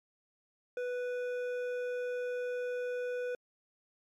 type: tone with hard clipping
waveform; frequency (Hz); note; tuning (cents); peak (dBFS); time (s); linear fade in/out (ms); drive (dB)
sine; 493.9; B4; 0; -35; 0.77-3.35; 2; 9
effects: MP3 96 kbps